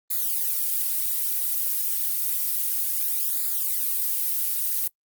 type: noise with flanger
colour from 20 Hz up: violet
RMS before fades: -25 dBFS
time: 0.1-4.88 s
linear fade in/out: 10 ms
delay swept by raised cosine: 0.34 to 5.14 ms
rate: 0.3 Hz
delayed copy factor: -1
effects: noise-tail reverb RT60 0.1 s tail -24 dB re dry + Opus 32 kbps